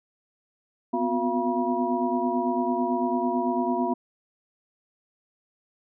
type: tone cluster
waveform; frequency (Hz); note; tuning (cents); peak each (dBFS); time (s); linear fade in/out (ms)
sine; 245.3 / 254.3 / 360.9 / 686 / 964; B3 / C4 / F#4 / F5 / B5; -12 / -49 / -43 / -31 / -42; -29; 0.93-3.94; 10
effects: none